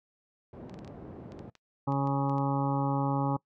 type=band-pass noise; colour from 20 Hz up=pink; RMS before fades=-45 dBFS; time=0.53-1.5 s; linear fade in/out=2 ms; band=110 to 540 Hz; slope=12 dB/octave
type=clicks; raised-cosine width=0.2 ms; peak=-35 dBFS; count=12; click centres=0.696 / 0.742 / 0.79 / 0.847 / 0.877 / 1.321 / 1.392 / 1.553 / 1.922 / 2.073 / 2.296 / 2.382 s
type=harmonic tone; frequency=138.59 Hz; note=C#3; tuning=in tune; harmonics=1 / 2 / 3 / 4 / 6 / 7 / 8 / 9; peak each=-29 / -31 / -42 / -37 / -33 / -40 / -39 / -43 dBFS; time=1.87-3.37 s; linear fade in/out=10 ms
effects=noise-tail reverb RT60 0.1 s tail -22 dB re dry